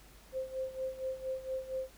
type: tone with tremolo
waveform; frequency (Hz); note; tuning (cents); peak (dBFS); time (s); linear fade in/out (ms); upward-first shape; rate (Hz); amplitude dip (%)
sine; 523.3; C5; 0; -32; 0.32-1.9; 50; sine; 4.3; 80
effects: added 50 Hz sine -58 dBFS peak until 1.97 s + pink hiss -59 dBFS RMS until 1.97 s